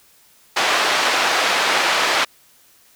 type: band-pass noise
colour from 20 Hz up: pink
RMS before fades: -18 dBFS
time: 0.56-2.25 s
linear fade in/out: 10 ms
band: 710 to 4300 Hz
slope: 12 dB/octave
effects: white hiss -53 dBFS RMS until 2.95 s